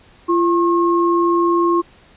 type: tone pair together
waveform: sine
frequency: 342.8 / 1078.3 Hz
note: F4 / C#6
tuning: -32 / -48 cents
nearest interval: octave + minor sixth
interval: 1984 cents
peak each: -14 / -17 dBFS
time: 0.28-1.82 s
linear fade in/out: 20 ms
effects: pink hiss -49 dBFS RMS until 2.16 s + resampled to 8000 Hz